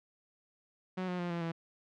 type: tone with pitch steps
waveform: sawtooth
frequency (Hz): 185 / 180.05 / 175.22 / 170.53 / 165.96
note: F#3 / F#3 / F3 / F3 / E3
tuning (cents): 0 / -47 / +6 / -41 / +12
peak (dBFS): -30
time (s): 0.97-1.52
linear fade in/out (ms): 10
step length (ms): 110
effects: low-pass 3000 Hz 12 dB/octave